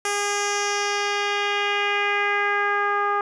10% pulse tone with low-pass filter sweep, 407.9 Hz, G#4, 31 cents flat, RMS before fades -23 dBFS, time 0.05-3.21 s, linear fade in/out 2 ms, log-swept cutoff 8700 to 1200 Hz, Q 2.2, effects none

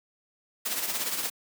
white noise with tremolo, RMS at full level -28 dBFS, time 0.65-1.3 s, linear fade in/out 10 ms, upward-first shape triangle, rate 17 Hz, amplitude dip 60%, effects high-pass 200 Hz 12 dB/octave

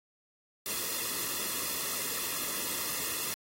white noise with comb filter, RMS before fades -34 dBFS, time 0.66-3.34 s, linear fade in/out 0 ms, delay 1.3 ms, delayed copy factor -0.65, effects AAC 48 kbps

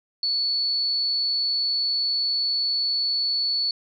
sine tone, 4435 Hz, C#8, in tune, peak -21 dBFS, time 0.23-3.71 s, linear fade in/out 2 ms, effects none

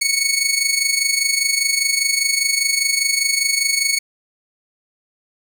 15% pulse tone with amplitude modulation, 2217 Hz, C#7, in tune, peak -7 dBFS, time 0.01-3.99 s, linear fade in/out 10 ms, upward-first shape sine, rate 25 Hz, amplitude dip 65%, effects none

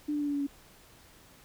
sine tone with pitch steps, 297.2 / 294 / 290.7 / 287.6 / 284.4 / 281.3 Hz, D4 / D4 / D4 / D4 / C#4 / C#4, +21 / +2 / -18 / -36 / +45 / +26 cents, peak -28 dBFS, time 0.08-0.47 s, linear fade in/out 10 ms, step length 65 ms, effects pink hiss -57 dBFS RMS until 1.44 s

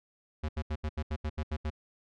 square tone bursts, 76.5 Hz, D#2, 29 cents flat, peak -31 dBFS, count 10, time 0.43-1.703 s, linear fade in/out 10 ms, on 58 ms, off 77 ms, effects low-pass 4000 Hz 12 dB/octave

